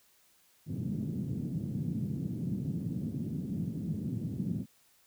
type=band-pass noise; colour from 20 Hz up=white; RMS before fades=-35 dBFS; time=0.66-4.66 s; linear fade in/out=50 ms; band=110 to 220 Hz; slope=24 dB/octave; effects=white hiss -66 dBFS RMS until 5.06 s